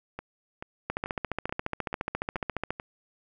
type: two click trains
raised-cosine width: 0.5 ms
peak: -14 / -21 dBFS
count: 27 / 7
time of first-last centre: 0.9-2.706 / 0.19-2.799 s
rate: 14.4 / 2.3 Hz
effects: none